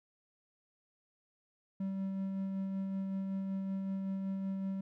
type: tone with tremolo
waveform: triangle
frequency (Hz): 193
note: G3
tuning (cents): -27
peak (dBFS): -31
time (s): 1.8-4.81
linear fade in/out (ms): 5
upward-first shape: sine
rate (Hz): 5.3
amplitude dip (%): 25
effects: none